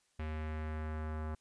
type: tone with low-pass filter sweep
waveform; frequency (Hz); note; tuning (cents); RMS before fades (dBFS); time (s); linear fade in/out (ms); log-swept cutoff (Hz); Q
square; 77.78; D#2; 0; -39; 0.19-1.35; 5; 2400 to 1300; 1.7
effects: white hiss -74 dBFS RMS until 1.4 s + resampled to 22050 Hz